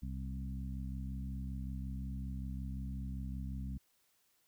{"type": "harmonic tone with a mistuned harmonic", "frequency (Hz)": 65.41, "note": "C2", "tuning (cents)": 0, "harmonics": [1, 2, 3, 4], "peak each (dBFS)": [-40, -45, -45, -51], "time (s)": [0.02, 3.78], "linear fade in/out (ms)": 10, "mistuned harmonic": 1, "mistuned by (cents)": -32, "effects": ["white hiss -74 dBFS RMS until 4.47 s"]}